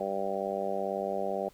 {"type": "harmonic tone", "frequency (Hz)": 98, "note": "G2", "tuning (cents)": 0, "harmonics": [2, 3, 4, 5, 6, 7, 8], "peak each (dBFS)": [-40, -46, -37, -37, -34, -37, -38], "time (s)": [0, 1.49], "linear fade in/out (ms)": 5, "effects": ["pink hiss -61 dBFS RMS until 1.53 s"]}